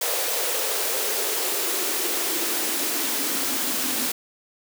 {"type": "noise with high-pass filter sweep", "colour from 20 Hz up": "white", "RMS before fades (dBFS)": -25, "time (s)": [0.01, 4.12], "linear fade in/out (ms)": 5, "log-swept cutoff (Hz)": [520, 240], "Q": 4.2, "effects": []}